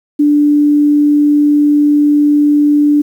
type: tone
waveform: sine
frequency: 293.7 Hz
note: D4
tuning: in tune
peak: -6 dBFS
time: 0.19-3.02 s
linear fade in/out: 10 ms
effects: 7-bit